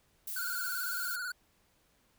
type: noise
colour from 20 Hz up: violet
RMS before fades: -39 dBFS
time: 0.27-1.16 s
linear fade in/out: 5 ms
type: tone with vibrato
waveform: square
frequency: 1453 Hz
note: F#6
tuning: 32 cents flat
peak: -36 dBFS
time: 0.36-1.32 s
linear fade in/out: 5 ms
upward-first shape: square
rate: 18 Hz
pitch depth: 51 cents each way
effects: pink hiss -70 dBFS RMS until 2.18 s